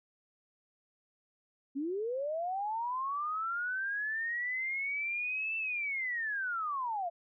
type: linear two-way sweep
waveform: sine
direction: up then down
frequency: 261.6 to 2668 to 657 Hz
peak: -32 dBFS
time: 1.75-7.1 s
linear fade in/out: 20 ms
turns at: 5.57 s
effects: none